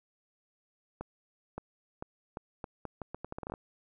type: accelerating click train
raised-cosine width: 1 ms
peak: -24 dBFS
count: 16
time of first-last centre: 1.01-3.539 s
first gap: 570 ms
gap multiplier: 0.78
effects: none